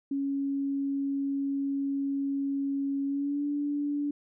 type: tone with pitch glide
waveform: sine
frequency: 277.2 to 289.5 Hz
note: C#4 to D4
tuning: 0 to -25 cents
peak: -27 dBFS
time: 0.11-4.11 s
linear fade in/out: 5 ms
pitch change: +75 cents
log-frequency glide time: 3.06-3.45 s
effects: none